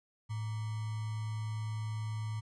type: tone with sample-and-hold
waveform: sine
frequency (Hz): 108.8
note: A2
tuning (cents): -19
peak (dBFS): -34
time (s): 0.29-2.41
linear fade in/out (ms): 20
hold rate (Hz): 1050
effects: resampled to 22050 Hz